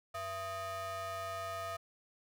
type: ring-modulated tone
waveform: square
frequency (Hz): 288.9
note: D4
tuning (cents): -28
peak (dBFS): -36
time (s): 0.14-1.77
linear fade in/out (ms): 10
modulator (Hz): 960
effects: none